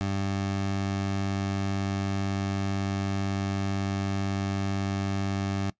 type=tone; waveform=20% pulse; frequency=98 Hz; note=G2; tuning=in tune; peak=-22 dBFS; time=0.01-5.7 s; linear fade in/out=0 ms; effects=noise-tail reverb RT60 0.1 s tail -20 dB re dry + resampled to 16000 Hz